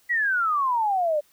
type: exponential sweep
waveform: sine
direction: down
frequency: 1975.5 to 577 Hz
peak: -20 dBFS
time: 0.09-1.21 s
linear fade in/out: 20 ms
effects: white hiss -61 dBFS RMS until 1.32 s